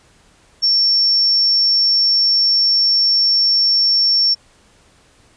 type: tone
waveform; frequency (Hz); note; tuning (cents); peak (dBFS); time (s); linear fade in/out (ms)
sine; 5450; F8; -43; -11; 0.62-4.35; 20
effects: pink hiss -52 dBFS RMS until 5.36 s + resampled to 22050 Hz